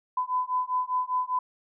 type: beating tone pair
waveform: sine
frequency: 1004 / 1009 Hz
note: B5 / B5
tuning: +28 / +37 cents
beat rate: 5 Hz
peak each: -28 dBFS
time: 0.17-1.39 s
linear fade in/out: 5 ms
effects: none